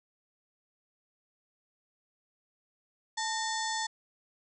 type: harmonic tone with a mistuned harmonic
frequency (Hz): 880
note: A5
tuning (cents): 0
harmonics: 1 / 2 / 4 / 5 / 6 / 7 / 8 / 9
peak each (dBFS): -34 / -37 / -40 / -41 / -42 / -42 / -43 / -44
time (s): 3.17-3.87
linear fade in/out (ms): 10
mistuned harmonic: 2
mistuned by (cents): +75
effects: none